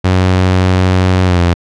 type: tone with pitch glide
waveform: sawtooth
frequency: 92.5 to 86.81 Hz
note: F#2 to F2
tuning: 0 to -10 cents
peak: -4 dBFS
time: 0.04-1.54 s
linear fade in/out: 10 ms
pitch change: -110 cents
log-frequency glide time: 1.24-1.41 s
effects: low-pass 5000 Hz 12 dB/octave